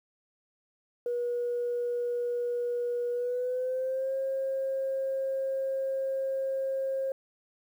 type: tone with pitch glide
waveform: sine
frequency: 482.7 to 535.6 Hz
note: B4 to C5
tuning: -40 to +40 cents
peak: -27 dBFS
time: 1.06-7.12 s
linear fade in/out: 2 ms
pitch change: +180 cents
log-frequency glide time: 3.11-4.14 s
effects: tanh soft clip ceiling -23 dBFS + 10-bit